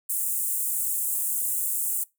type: high-pass noise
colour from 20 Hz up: pink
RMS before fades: -27 dBFS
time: 0.09-2.04 s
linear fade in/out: 10 ms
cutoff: 7900 Hz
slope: 48 dB/octave
effects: noise-tail reverb RT60 0.2 s tail -22 dB re dry